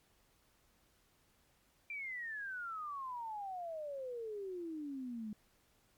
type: exponential sweep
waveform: sine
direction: down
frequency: 2380 to 207.6 Hz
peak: -40 dBFS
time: 1.9-5.33 s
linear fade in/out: 2 ms
effects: pink hiss -72 dBFS RMS until 5.97 s + MP3 96 kbps